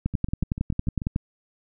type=two click trains; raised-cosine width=5 ms; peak=-11 / -19 dBFS; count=13 / 7; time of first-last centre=0.06-1.161 / 0.14-1.018 s; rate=10.9 / 6.83 Hz; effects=none